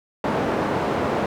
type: band-pass noise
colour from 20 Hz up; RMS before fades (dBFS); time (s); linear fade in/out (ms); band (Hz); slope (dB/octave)
white; -23; 0.24-1.26; 2; 110 to 770; 12
effects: none